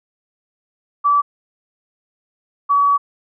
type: tone pair in turn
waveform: sine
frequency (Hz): 1155 / 1136.5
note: D6 / C#6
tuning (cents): -29 / +43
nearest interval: unison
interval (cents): 28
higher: first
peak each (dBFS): -11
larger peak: neither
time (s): 1.04-1.22 / 2.69-2.98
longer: second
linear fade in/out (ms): 20
effects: none